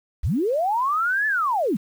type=linear two-way sweep; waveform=sine; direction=up then down; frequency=38.89 to 1760 to 159.8 Hz; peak=-19 dBFS; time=0.23-1.77 s; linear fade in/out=10 ms; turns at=1.27 s; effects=8-bit